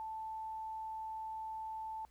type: tone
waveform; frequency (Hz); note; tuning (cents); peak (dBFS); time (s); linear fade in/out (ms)
sine; 880; A5; 0; -40; 0-2.05; 0
effects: added 60 Hz sine -65 dBFS peak until 2.1 s + pink hiss -72 dBFS RMS until 2.1 s